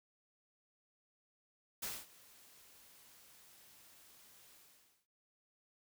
white noise with ADSR envelope, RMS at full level -40 dBFS, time 1.82-5.07 s, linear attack 12 ms, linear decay 220 ms, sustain -22 dB, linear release 540 ms, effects none

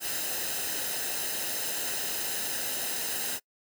white noise with comb filter, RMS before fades -32 dBFS, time 0-3.4 s, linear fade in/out 50 ms, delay 0.88 ms, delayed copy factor -0.6, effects noise-tail reverb RT60 0.1 s tail -25 dB re dry

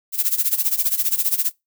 violet noise with tremolo, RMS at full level -17 dBFS, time 0.12-1.52 s, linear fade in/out 50 ms, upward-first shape sine, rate 15 Hz, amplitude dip 85%, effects noise-tail reverb RT60 0.2 s tail -25 dB re dry

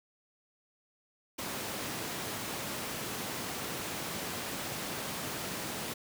pink high-pass noise, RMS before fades -38 dBFS, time 1.38-5.94 s, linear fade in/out 10 ms, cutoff 140 Hz, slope 12 dB/octave, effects none

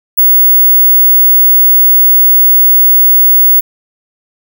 sine tone, 15700 Hz, B9, 11 cents flat, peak -3 dBFS, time 0.17-3.61 s, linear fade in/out 20 ms, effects none

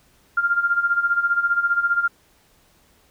sine tone with tremolo, 1396.9 Hz, F6, in tune, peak -14 dBFS, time 0.37-2.08 s, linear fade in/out 5 ms, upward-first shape sine, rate 15 Hz, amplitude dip 75%, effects pink hiss -58 dBFS RMS until 3.1 s

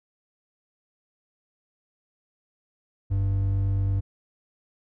triangle tone pair together, 49 / 98 Hz, G1 / G2, 0 / 0 cents, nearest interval octave, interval 1200 cents, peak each -27 / -20 dBFS, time 3.1-4.01 s, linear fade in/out 20 ms, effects none

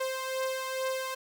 sawtooth beating tone pair, 523.3 / 525.6 Hz, C5 / C5, 0 / +8 cents, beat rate 2.3 Hz, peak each -28 / -33 dBFS, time 0-1.15 s, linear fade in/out 10 ms, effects 11-bit

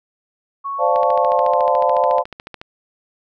sine tone with pitch glide, 1108.7 to 1016.7 Hz, C#6 to B5, 0 to +50 cents, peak -22 dBFS, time 0.64-2.23 s, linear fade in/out 20 ms, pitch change -150 cents, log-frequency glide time 1.13-1.81 s
sine chord, D minor seventh, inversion third, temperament equal with one note detuned, 518.7 / 587.3 / 698.5 / 880 Hz, C5 / D5 / F5 / A5, -15 / 0 / 0 / 0 cents, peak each -19 dBFS, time 0.78-2.24 s, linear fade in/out 50 ms
click train, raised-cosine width 0.3 ms, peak -17 dBFS, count 24, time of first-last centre 0.96-2.615 s, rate 13.9 Hz
effects none

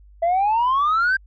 sine exponential sweep, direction up, 659.3 to 1598 Hz, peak -14 dBFS, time 0.22-1.17 s, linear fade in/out 10 ms, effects tanh soft clip ceiling -14 dBFS + added 50 Hz sine -45 dBFS peak until 1.26 s

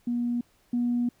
sine tone pair in turn, 240 / 241.4 Hz, B3 / B3, -49 / -39 cents, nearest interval unison, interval 10 cents, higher second, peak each -24 / -22 dBFS, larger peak second, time 0.07-0.41 / 0.73-1.09 s, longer second, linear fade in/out 5 ms, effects tanh soft clip ceiling -18 dBFS + pink hiss -65 dBFS RMS until 1.2 s

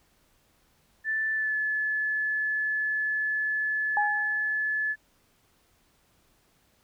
sine tone with pitch glide, 1760 to 1723.8 Hz, A6 to A6, 0 to -36 cents, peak -25 dBFS, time 1.04-4.96 s, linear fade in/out 50 ms, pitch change -36 cents, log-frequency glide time 1.34-1.56 s
sine tone with exponential decay, 830.6 Hz, G#5, in tune, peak -21 dBFS, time 3.97-4.62 s, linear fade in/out 1 ms, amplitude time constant 140 ms
effects pink hiss -66 dBFS RMS until 6.83 s

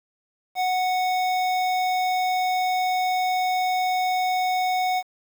square tone with notch filter, 738 Hz, F#5, 5 cents flat, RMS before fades -23 dBFS, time 0.55-5.03 s, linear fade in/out 50 ms, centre 10000 Hz, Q 0.68, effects 8-bit

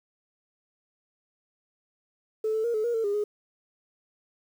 sine tone with pitch steps, 435.9 / 439.6 / 470.6 / 431.4 / 474.2 / 450.5 / 406.4 / 417.2 Hz, A4 / A4 / A#4 / A4 / A#4 / A4 / G#4 / G#4, -16 / -2 / +16 / -34 / +30 / +41 / -38 / +8 cents, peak -23 dBFS, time 2.44-3.24 s, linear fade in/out 5 ms, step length 100 ms, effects tanh soft clip ceiling -20 dBFS + 9-bit

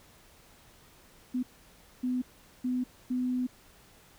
sine tone bursts at uneven times, 251.3 Hz, B3, 30 cents sharp, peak -27 dBFS, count 4, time 1.34-1.43 / 2.03-2.22 / 2.64-2.84 / 3.1-3.47 s, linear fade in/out 10 ms, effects pink hiss -58 dBFS RMS until 4.18 s

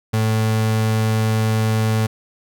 35% pulse tone, 110 Hz, A2, in tune, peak -14 dBFS, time 0.13-2.07 s, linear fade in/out 10 ms, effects none

